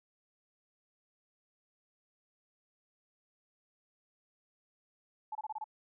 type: tone bursts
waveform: sine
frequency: 862 Hz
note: A5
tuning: 36 cents flat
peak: -36 dBFS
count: 6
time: 5.32-5.642 s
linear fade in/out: 5 ms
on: 32 ms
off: 26 ms
effects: none